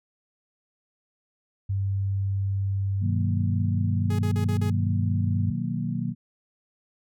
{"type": "tone with pitch glide", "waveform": "sine", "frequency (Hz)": [98, 98.97], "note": ["G2", "G2"], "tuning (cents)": [0, 17], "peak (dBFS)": -23, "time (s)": [1.69, 5.51], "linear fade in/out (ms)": 10, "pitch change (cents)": 17, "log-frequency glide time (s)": [3.13, 3.91]}
{"type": "chord", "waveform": "sine", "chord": "B major seventh", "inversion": "none", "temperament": "equal", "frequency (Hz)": [123.47, 155.56, 185, 233.1], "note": ["B2", "D#3", "F#3", "A#3"], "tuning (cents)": [0, 0, 0, 0], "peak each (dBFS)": -31, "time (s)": [3, 6.15], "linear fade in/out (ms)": 50}
{"type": "tone bursts", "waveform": "sawtooth", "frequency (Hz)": 418.7, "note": "G#4", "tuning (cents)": 14, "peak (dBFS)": -30, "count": 5, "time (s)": [4.1, 4.701], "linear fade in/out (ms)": 5, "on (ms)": 89, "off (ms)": 39}
{"effects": []}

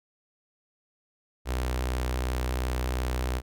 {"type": "tone with notch filter", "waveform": "sawtooth", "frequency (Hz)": 62.8, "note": "B1", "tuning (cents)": 30, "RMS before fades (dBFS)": -29, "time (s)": [1.45, 3.42], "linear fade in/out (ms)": 50, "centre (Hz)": 170, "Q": 0.99, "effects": []}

